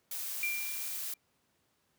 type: noise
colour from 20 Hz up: blue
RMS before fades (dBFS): -38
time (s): 0.11-1.14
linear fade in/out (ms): 5
type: tone with exponential decay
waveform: sine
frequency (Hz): 2373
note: D7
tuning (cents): +17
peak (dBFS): -29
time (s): 0.43-1.17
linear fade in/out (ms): 1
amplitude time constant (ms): 160
effects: pink hiss -74 dBFS RMS until 1.98 s + high-pass 100 Hz 12 dB/octave